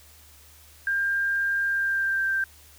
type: tone with pitch glide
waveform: sine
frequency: 1598 to 1571.5 Hz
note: G6 to G6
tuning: +33 to +4 cents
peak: -22 dBFS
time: 0.87-2.44 s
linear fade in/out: 2 ms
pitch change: -29 cents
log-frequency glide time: 1.66-2.31 s
effects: added 75 Hz sine -54 dBFS peak until 2.78 s + white hiss -53 dBFS RMS until 2.78 s